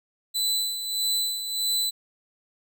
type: tone with tremolo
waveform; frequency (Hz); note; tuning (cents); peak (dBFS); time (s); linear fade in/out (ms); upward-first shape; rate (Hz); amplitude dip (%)
sawtooth; 3999; B7; +21; -19; 0.34-1.91; 20; sine; 1.6; 60
effects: none